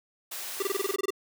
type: high-pass noise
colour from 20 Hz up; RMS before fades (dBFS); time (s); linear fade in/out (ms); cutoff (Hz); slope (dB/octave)
white; -37; 0.31-0.96; 10; 460; 12
type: tone bursts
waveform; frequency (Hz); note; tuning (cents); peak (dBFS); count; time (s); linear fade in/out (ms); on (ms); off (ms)
square; 392.3; G4; +1; -26; 11; 0.6-1.105; 5; 25; 23
effects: none